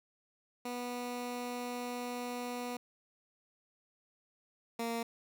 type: tone pair in turn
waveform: 15% pulse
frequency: 244.8 / 231.6 Hz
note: B3 / A#3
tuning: -15 / -11 cents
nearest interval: minor second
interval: 96 cents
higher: first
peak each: -31 / -28 dBFS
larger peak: second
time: 0.65-2.77 / 4.79-5.03 s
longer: first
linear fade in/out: 5 ms
effects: none

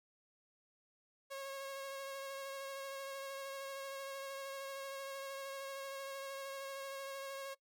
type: tone with vibrato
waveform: sawtooth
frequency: 546 Hz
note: C#5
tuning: 26 cents flat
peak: -39 dBFS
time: 1.3-7.55 s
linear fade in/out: 20 ms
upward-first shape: sine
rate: 13 Hz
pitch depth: 17 cents each way
effects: noise-tail reverb RT60 0.1 s tail -21 dB re dry

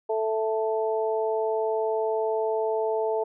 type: harmonic tone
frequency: 220 Hz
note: A3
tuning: in tune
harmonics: 2 / 3 / 4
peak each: -25 / -29 / -31 dBFS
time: 0.09-3.24 s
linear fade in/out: 10 ms
effects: none

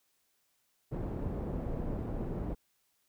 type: low-pass noise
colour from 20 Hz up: pink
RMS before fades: -36 dBFS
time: 0.91-2.55 s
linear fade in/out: 20 ms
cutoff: 500 Hz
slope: 12 dB/octave
effects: white hiss -75 dBFS RMS until 3.08 s

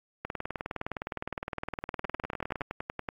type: two click trains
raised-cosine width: 0.5 ms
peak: -18 / -18 dBFS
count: 12 / 47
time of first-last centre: 2.05-3.088 / 0.25-2.609 s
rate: 10.6 / 19.5 Hz
effects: AAC 64 kbps

